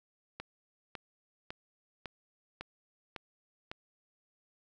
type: click train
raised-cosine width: 0.3 ms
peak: -24 dBFS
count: 7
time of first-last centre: 0.4-3.715 s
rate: 1.81 Hz
effects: none